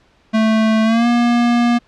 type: tone with pitch glide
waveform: square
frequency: 220 to 238.5 Hz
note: A3 to A#3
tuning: 0 to +40 cents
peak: -12 dBFS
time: 0.33-1.79 s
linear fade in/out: 20 ms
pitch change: +140 cents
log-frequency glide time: 0.84-1.07 s
effects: pink hiss -54 dBFS RMS until 1.87 s + low-pass 4000 Hz 12 dB/octave